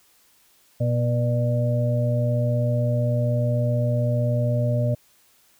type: harmonic tone with a mistuned harmonic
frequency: 121 Hz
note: B2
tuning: 35 cents flat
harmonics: 1 / 2 / 4 / 5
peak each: -20 / -30 / -35 / -26 dBFS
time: 0.8-4.95 s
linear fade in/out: 10 ms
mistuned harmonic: 5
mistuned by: -22 cents
effects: white hiss -59 dBFS RMS until 5.59 s